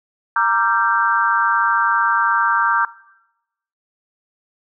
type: chord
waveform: sine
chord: G minor seventh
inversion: first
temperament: equal with one note detuned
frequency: 932.3 / 1174.7 / 1365 / 1568 Hz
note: Bb5 / D6 / F6 / G6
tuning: 0 / 0 / -40 / 0 cents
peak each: -19 dBFS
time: 0.36-2.85 s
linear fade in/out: 2 ms
effects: noise-tail reverb RT60 0.9 s tail -20 dB re dry